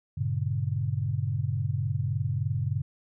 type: chord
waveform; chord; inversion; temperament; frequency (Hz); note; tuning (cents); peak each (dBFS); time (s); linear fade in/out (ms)
sine; G diminished; none; just; 98 / 117.6 / 141.12; G2 / Bb2 / Db3; 0 / +16 / +31; -30; 0.17-2.82; 10
effects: none